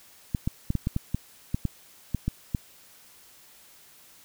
clicks, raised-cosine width 5 ms, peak -13 dBFS, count 12, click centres 0.348 / 0.475 / 0.704 / 0.753 / 0.871 / 0.964 / 1.146 / 1.545 / 1.653 / 2.147 / 2.28 / 2.548 s, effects white hiss -54 dBFS RMS until 4.24 s

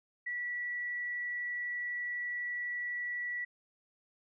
sine tone, 1948 Hz, B6, 24 cents flat, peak -34 dBFS, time 0.26-3.45 s, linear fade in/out 10 ms, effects none

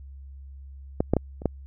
clicks, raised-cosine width 2 ms, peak -8 / -6 / -8 / -25 / -8 dBFS, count 5, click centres 1.005 / 1.136 / 1.167 / 1.419 / 1.457 s, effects added 68 Hz sine -40 dBFS peak until 1.66 s

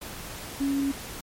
sine tone in noise, 277.2 Hz, C#4, in tune, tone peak -23 dBFS, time 0.6-0.92 s, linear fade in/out 10 ms, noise pink, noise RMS -39 dBFS, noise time 0.01-1.21 s, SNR +13 dB, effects MP3 64 kbps

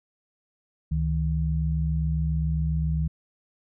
sine tone pair together, 70.2 / 157.59 Hz, C#2 / D#3, +22 / +22 cents, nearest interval octave + major second, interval 1400 cents, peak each -25 dBFS, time 0.91-3.08 s, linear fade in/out 10 ms, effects none

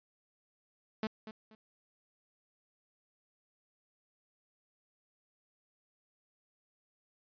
sawtooth tone with echo, 217.7 Hz, A3, 18 cents flat, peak -28 dBFS, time 1.03-1.07 s, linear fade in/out 2 ms, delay 240 ms, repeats 2, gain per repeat -12 dB, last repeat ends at 1.55 s, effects resampled to 11025 Hz

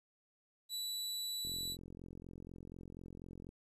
sawtooth tone, 3949 Hz, B7, 1 cent flat, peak -35 dBFS, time 0.69-1.77 s, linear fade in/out 50 ms
click train, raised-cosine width 3 ms, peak -38 dBFS, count 91, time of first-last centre 1.45-3.491 s, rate 44.1 Hz
effects resampled to 32000 Hz + 12-bit

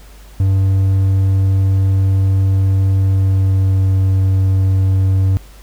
triangle tone with pitch glide, 96.3 to 95.41 Hz, G2 to G2, -30 to -46 cents, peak -8 dBFS, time 0.4-5.37 s, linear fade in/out 0 ms, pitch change -16 cents, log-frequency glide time 2.99-3.94 s, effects added 50 Hz sine -37 dBFS peak until 5.62 s + pink hiss -45 dBFS RMS until 5.62 s

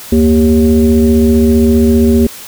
sine tone with frequency modulation, 232.4 Hz, A#3, 5 cents flat, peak -5 dBFS, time 0.12-2.27 s, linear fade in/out 5 ms, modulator 160 Hz, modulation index 0.99, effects white hiss -30 dBFS RMS until 2.47 s

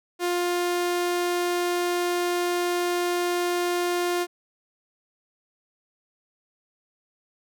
sawtooth tone, 352.3 Hz, F4, 15 cents sharp, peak -19 dBFS, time 0.19-4.27 s, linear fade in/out 50 ms, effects none

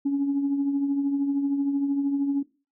sine tone with tremolo, 280 Hz, C#4, 18 cents sharp, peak -18 dBFS, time 0.05-2.43 s, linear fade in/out 10 ms, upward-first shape triangle, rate 13 Hz, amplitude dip 55%, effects noise-tail reverb RT60 0.3 s tail -17 dB re dry + tanh soft clip ceiling -17 dBFS

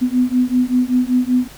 sine beating tone pair, 248.1 / 253.3 Hz, B3 / B3, +8 / +44 cents, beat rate 5.2 Hz, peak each -16 dBFS, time 0.01-1.48 s, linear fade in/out 20 ms, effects pink hiss -40 dBFS RMS until 1.57 s

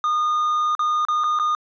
triangle tone with dropouts, 1223 Hz, D#6, 30 cents flat, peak -16 dBFS, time 0.04-1.55 s, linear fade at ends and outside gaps 1 ms, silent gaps 0.751-0.793 / 1.051-1.085 / 1.237-1.241 / 1.389-1.397 s, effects resampled to 16000 Hz

